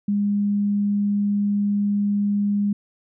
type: tone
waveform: sine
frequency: 203.8 Hz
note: G#3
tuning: 32 cents flat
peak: -18 dBFS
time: 0.08-2.73 s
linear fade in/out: 5 ms
effects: none